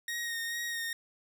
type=tone with vibrato; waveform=sawtooth; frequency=1864.7 Hz; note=A#6; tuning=in tune; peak=-30 dBFS; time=0.08-0.93 s; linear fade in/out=2 ms; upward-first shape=sine; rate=2.3 Hz; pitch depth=22 cents each way; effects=none